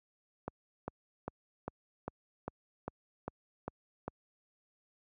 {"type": "click train", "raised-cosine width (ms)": 1, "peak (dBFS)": -23, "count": 10, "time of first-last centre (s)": [0.48, 4.08], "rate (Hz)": 2.5, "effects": ["high-pass 60 Hz 12 dB/octave"]}